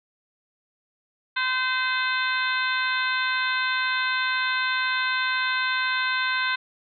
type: harmonic tone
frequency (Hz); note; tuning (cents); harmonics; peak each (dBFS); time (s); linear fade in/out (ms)
514; C5; -31; 2 / 3 / 4 / 5 / 6 / 7 / 8; -29 / -25 / -31 / -32 / -39 / -32 / -35; 1.36-6.56; 10
effects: none